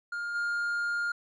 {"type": "tone with level steps", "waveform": "triangle", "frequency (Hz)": 1411, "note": "F6", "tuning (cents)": 17, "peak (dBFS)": [-30, -26], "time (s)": [0.12, 1.12], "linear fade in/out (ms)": 5, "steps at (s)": 0.34, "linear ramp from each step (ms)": 20, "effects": ["resampled to 24000 Hz"]}